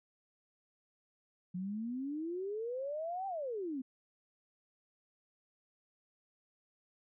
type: exponential two-way sweep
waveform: sine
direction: up then down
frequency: 176 to 794 to 249.2 Hz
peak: -36 dBFS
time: 1.54-3.82 s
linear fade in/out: 10 ms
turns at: 3.27 s
effects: none